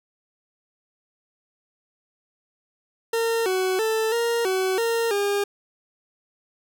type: tone with pitch steps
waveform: 40% pulse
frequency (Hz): 457.9 / 373.8 / 441.9 / 467.4 / 376.6 / 461.3 / 404.8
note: A#4 / F#4 / A4 / A#4 / F#4 / A#4 / G#4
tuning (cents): -31 / +18 / +7 / +5 / +31 / -18 / -44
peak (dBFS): -20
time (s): 3.13-5.44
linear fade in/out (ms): 5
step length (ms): 330
effects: none